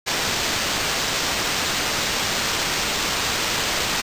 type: noise with sample-and-hold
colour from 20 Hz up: blue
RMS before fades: -23 dBFS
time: 0.06-4.02 s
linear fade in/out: 20 ms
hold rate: 11025 Hz
effects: resampled to 32000 Hz